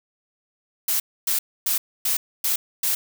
blue noise bursts, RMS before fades -22 dBFS, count 6, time 0.88-2.95 s, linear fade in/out 5 ms, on 120 ms, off 270 ms, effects none

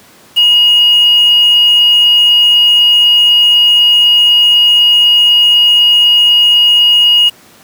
sine tone with quantisation, 2876 Hz, F#7, 50 cents flat, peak -4 dBFS, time 0.36-7.3 s, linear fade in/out 20 ms, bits 4, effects pink hiss -41 dBFS RMS until 7.63 s + high-pass 150 Hz 12 dB/octave

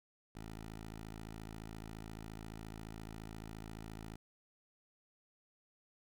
10% pulse tone, 54.4 Hz, A1, 19 cents flat, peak -38 dBFS, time 0.35-4.16 s, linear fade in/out 5 ms, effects none

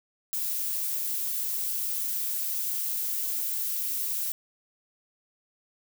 violet noise, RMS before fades -30 dBFS, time 0.33-4.32 s, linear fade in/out 0 ms, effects none

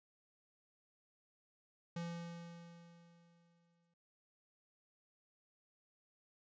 square tone with exponential decay, 170.2 Hz, F3, 44 cents flat, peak -40 dBFS, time 1.96-3.94 s, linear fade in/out 5 ms, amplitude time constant 430 ms, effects resampled to 16000 Hz

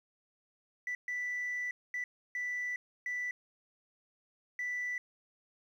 sine tone bursts at uneven times, 1975.5 Hz, B6, in tune, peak -32 dBFS, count 6, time 0.87-0.95 / 1.08-1.71 / 1.94-2.04 / 2.35-2.76 / 3.06-3.31 / 4.59-4.98 s, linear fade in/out 2 ms, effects tanh soft clip ceiling -31 dBFS + 11-bit

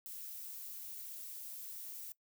violet noise with amplitude modulation, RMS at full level -45 dBFS, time 0.06-2.12 s, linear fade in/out 0 ms, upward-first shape sine, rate 241 Hz, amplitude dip 40%, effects noise-tail reverb RT60 0.1 s tail -20 dB re dry

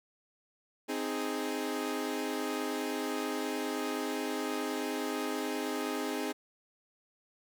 sawtooth chord, Ab major, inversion first, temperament equal, 261.6 / 311.1 / 415.3 Hz, C4 / Eb4 / Ab4, 0 / 0 / 0 cents, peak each -33 dBFS, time 0.88-6.33 s, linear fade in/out 20 ms, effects none

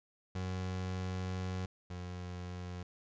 30% pulse tone pair in turn, 92.5 / 89.76 Hz, F#2 / F2, 0 / +48 cents, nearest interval minor second, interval 52 cents, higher first, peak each -33 / -38 dBFS, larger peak first, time 0.35-1.66 / 1.9-2.83 s, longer first, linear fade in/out 5 ms, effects resampled to 16000 Hz

